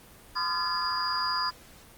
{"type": "tone cluster", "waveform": "sine", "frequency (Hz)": [1021, 1218, 1381, 1716, 4862], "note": ["C6", "D#6", "F6", "A6", "D#8"], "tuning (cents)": [-43, -37, -20, -44, -41], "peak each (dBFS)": [-30, -35, -37, -37, -30], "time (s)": [0.35, 1.51], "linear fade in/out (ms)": 20, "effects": ["pink hiss -52 dBFS RMS until 1.97 s", "Opus 24 kbps"]}